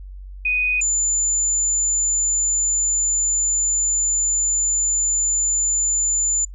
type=tone pair in turn; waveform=sine; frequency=2489 / 7060 Hz; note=D#7 / A8; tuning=0 / +5 cents; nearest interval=octave + tritone; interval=1805 cents; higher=second; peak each=-17 dBFS; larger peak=neither; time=0.45-0.81 / 0.81-6.45 s; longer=second; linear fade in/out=5 ms; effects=noise-tail reverb RT60 0.1 s tail -26 dB re dry + added 47 Hz sine -33 dBFS peak until 6.54 s